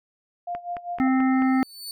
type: tone with tremolo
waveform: sine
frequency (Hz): 701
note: F5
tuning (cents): +6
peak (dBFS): -26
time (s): 0.47-1.08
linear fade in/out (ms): 5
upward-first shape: sine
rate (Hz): 5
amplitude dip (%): 85
type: click train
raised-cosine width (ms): 0.5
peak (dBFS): -21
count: 5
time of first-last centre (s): 0.55-1.421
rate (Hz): 4.59
type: harmonic tone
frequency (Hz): 261.6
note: C4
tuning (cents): 0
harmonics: 1 / 3 / 5 / 7 / 8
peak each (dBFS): -18 / -28 / -32 / -35 / -36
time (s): 1-1.63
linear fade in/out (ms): 0
type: tone with exponential growth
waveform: sawtooth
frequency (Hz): 4497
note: C#8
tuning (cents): +24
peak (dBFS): -28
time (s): 1.31-1.91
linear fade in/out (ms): 1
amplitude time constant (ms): 130
effects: none